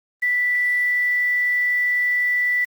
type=tone with quantisation; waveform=sine; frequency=1972 Hz; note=B6; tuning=3 cents flat; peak=-17 dBFS; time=0.22-2.65 s; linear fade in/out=10 ms; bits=7; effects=Opus 24 kbps